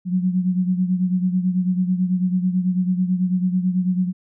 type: beating tone pair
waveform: sine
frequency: 181.3 / 190.4 Hz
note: F#3 / F#3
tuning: -35 / +50 cents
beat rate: 9.1 Hz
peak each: -18 / -24 dBFS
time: 0.05-4.13 s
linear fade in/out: 50 ms
effects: none